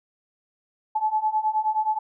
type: beating tone pair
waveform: sine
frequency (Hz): 858 / 867.5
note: A5 / A5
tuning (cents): -44 / -25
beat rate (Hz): 9.5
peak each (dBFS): -25 / -23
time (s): 0.95-1.99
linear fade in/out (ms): 10
effects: none